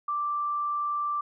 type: tone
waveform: sine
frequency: 1174.7 Hz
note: D6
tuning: in tune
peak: -26 dBFS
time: 0.08-1.21 s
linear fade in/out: 5 ms
effects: none